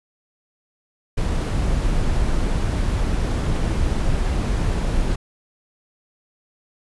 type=noise; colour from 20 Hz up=brown; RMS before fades=-20 dBFS; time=1.17-5.16 s; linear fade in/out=10 ms; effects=resampled to 24000 Hz